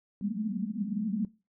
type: band-pass noise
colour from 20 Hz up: pink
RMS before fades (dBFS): -32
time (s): 0.21-1.25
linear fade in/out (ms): 2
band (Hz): 190 to 230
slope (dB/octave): 96
effects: noise-tail reverb RT60 0.3 s tail -21 dB re dry